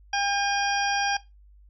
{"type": "harmonic tone with a mistuned harmonic", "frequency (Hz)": 803, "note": "G5", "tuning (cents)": 41, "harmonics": [1, 2, 3, 4, 6, 7], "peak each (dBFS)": [-26, -29, -31, -32, -34, -34], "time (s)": [0.13, 1.17], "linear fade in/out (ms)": 5, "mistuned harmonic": 3, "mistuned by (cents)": 32, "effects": ["noise-tail reverb RT60 0.2 s tail -17 dB re dry", "added 50 Hz sine -50 dBFS peak until 1.69 s"]}